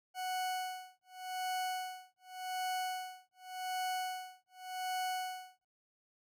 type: tone with tremolo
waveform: 40% pulse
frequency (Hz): 740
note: F#5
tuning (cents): 0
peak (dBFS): -33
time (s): 0.14-5.65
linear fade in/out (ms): 50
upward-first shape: sine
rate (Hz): 0.87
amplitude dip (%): 100
effects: none